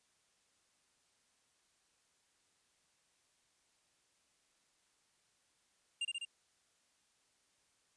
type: tone with echo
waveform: square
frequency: 2797 Hz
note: F7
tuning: 2 cents sharp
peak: -35 dBFS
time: 6.01-6.05 s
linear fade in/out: 5 ms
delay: 67 ms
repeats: 3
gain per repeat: -2 dB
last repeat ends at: 6.251 s
effects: white hiss -75 dBFS RMS until 7.96 s + resampled to 22050 Hz